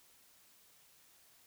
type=silence; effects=white hiss -65 dBFS RMS until 1.46 s